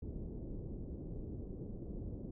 pink low-pass noise, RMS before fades -44 dBFS, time 0.02-2.31 s, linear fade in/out 5 ms, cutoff 420 Hz, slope 24 dB/octave, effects none

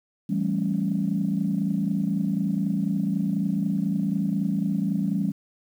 sine chord, A dominant seventh, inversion second, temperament equal with one note detuned, 165.77 / 196 / 220 / 277.2 Hz, E3 / G3 / A3 / C#4, +10 / 0 / 0 / 0 cents, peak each -28 / -24 / -30 / -30 dBFS, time 0.29-5.32 s, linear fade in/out 10 ms, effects tanh soft clip ceiling -13 dBFS + 9-bit

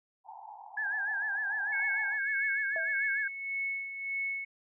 white band-pass noise, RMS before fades -47 dBFS, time 0.24-2.2 s, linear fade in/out 50 ms, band 760 to 910 Hz, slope 96 dB/octave
sine tone with vibrato, 1660 Hz, G#6, 1 cent flat, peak -30 dBFS, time 0.77-3.28 s, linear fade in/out 5 ms, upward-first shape sine, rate 6.7 Hz, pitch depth 89 cents each way
sine tone with tremolo, 2202 Hz, C#7, 12 cents flat, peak -30 dBFS, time 1.72-4.45 s, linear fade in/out 10 ms, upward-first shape sine, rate 1.7 Hz, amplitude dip 60%
sine tone with exponential decay, 655 Hz, E5, 11 cents flat, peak -33 dBFS, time 2.76-3.05 s, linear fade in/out 1 ms, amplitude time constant 62 ms
effects none

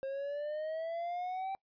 triangle exponential sweep, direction up, 534 to 781 Hz, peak -33 dBFS, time 0.03-1.55 s, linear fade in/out 0 ms, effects noise-tail reverb RT60 0.1 s tail -25 dB re dry + resampled to 11025 Hz

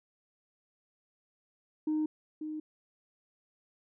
sine tone with echo, 308.3 Hz, D#4, 16 cents flat, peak -26 dBFS, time 1.87-2.06 s, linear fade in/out 5 ms, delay 540 ms, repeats 1, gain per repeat -9 dB, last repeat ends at 2.6 s, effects tanh soft clip ceiling -25 dBFS

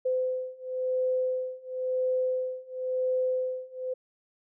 sine beating tone pair, 511 / 511.96 Hz, C5 / C5, -41 / -38 cents, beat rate 0.96 Hz, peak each -30 / -29 dBFS, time 0.05-3.94 s, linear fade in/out 10 ms, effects none

